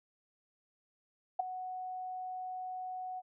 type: tone with ADSR envelope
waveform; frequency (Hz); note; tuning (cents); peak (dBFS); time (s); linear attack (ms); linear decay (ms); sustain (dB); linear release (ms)
sine; 740; F#5; 0; -24; 1.39-3.22; 9; 9; -14; 37
effects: none